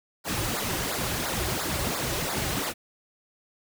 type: noise with flanger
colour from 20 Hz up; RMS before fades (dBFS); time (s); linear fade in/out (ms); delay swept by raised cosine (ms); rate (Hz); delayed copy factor
pink; -29; 0.24-2.74; 50; 0.33 to 4.53; 2.9; -0.9
effects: none